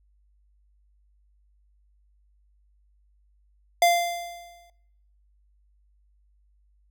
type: tone with exponential decay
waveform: square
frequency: 693 Hz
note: F5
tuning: 14 cents flat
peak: -15 dBFS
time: 3.82-4.7 s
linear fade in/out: 2 ms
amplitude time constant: 190 ms
effects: noise-tail reverb RT60 0.9 s tail -22 dB re dry + added 50 Hz sine -60 dBFS peak until 6.9 s